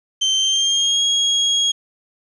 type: tone with pitch glide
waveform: 35% pulse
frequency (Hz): 3115 to 3291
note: G7 to G#7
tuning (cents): -12 to -16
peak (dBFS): -13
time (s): 0.21-1.72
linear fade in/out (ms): 10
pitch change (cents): +96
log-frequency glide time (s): 0.37-1.03
effects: resampled to 24000 Hz + 8-bit